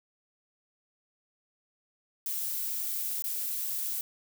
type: noise with dropouts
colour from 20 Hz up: violet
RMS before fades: -33 dBFS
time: 2.26-4.01 s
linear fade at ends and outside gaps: 1 ms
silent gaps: 3.222-3.241 s
effects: none